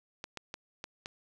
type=clicks; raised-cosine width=0.2 ms; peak=-22 dBFS; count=5; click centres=0.241 / 0.373 / 0.541 / 0.841 / 1.059 s; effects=none